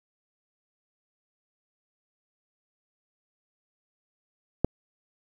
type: click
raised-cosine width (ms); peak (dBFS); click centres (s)
2; -7; 4.646
effects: 8-bit